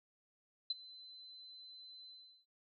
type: tone with ADSR envelope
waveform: sine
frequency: 4045 Hz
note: B7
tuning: 41 cents sharp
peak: -31 dBFS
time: 0.7-2.46 s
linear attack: 5 ms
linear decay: 27 ms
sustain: -21 dB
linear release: 380 ms
effects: noise-tail reverb RT60 0.1 s tail -26 dB re dry